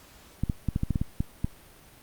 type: clicks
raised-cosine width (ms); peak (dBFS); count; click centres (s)
5; -13; 10; 0.436 / 0.498 / 0.687 / 0.761 / 0.834 / 0.907 / 0.958 / 1.015 / 1.205 / 1.445
effects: pink hiss -53 dBFS RMS until 2.02 s + Opus 48 kbps